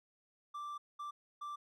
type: tone bursts at uneven times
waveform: triangle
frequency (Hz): 1174.7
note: D6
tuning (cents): 0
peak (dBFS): -39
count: 3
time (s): 0.54-0.78 / 0.99-1.11 / 1.41-1.56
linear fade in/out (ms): 10
effects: none